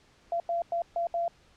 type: tone bursts at uneven times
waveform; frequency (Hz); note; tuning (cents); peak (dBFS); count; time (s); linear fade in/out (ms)
sine; 683; F5; -39; -26; 5; 0.32-0.4 / 0.49-0.62 / 0.72-0.82 / 0.96-1.07 / 1.14-1.28; 2
effects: pink hiss -61 dBFS RMS until 1.56 s + low-pass 6000 Hz 12 dB/octave